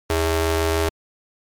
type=ring-modulated tone; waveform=sawtooth; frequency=243.1 Hz; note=B3; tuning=27 cents flat; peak=-11 dBFS; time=0.1-0.89 s; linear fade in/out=0 ms; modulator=165 Hz; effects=MP3 96 kbps